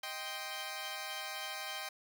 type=chord; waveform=10% pulse; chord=C minor; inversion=first; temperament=equal with one note detuned; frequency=624.8 / 784 / 1046.5 Hz; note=Eb5 / G5 / C6; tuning=+7 / 0 / 0 cents; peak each=-37 / -34 / -37 dBFS; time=0.03-1.89 s; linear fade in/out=5 ms; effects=none